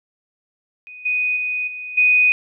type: tone with level steps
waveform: sine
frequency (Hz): 2489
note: D#7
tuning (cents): 0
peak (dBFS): -35 / -17 / -20 / -28 / -11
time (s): 0.87-2.32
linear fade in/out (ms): 0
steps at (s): 1.05 / 1.36 / 1.67 / 1.97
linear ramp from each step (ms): 10
effects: none